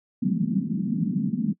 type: band-pass noise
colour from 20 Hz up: white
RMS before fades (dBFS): -25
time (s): 0.22-1.54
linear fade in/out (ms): 10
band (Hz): 160 to 240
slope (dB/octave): 48
effects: noise-tail reverb RT60 0.1 s tail -22 dB re dry